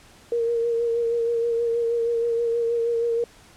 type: tone with vibrato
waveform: sine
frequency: 466.2 Hz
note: A#4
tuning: in tune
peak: -20 dBFS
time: 0.32-3.24 s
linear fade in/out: 2 ms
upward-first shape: sine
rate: 6.3 Hz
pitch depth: 26 cents each way
effects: pink hiss -51 dBFS RMS until 3.56 s + low-pass 10000 Hz 12 dB/octave